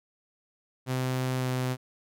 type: tone with pitch glide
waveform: sawtooth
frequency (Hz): 128.8 to 127.76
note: C3 to C3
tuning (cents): -27 to -41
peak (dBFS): -23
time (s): 0.86-1.77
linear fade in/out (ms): 50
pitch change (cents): -14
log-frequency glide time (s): 1.38-1.46
effects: none